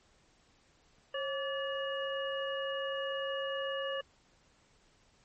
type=harmonic tone with a mistuned harmonic; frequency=576 Hz; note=D5; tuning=34 cents flat; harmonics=1 / 2 / 3 / 5; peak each=-35 / -42 / -41 / -41 dBFS; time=1.14-4.01 s; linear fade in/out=5 ms; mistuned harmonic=1; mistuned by=-100 cents; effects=pink hiss -67 dBFS RMS until 5.24 s + MP3 32 kbps